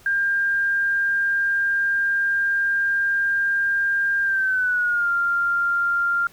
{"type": "tone with pitch glide", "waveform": "sine", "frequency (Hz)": [1600, 1392.9], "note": ["G6", "F6"], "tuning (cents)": [35, -5], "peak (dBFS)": -18, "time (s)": [0.06, 6.27], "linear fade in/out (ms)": 2, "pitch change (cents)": -240, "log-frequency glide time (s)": [4.23, 5.1], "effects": ["pink hiss -51 dBFS RMS until 6.32 s"]}